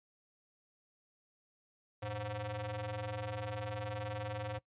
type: ring-modulated tone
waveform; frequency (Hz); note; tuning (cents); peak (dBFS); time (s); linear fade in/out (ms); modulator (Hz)
sawtooth; 206.5; G#3; -10; -31; 2.02-4.59; 10; 320
effects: noise-tail reverb RT60 0.1 s tail -20 dB re dry + resampled to 8000 Hz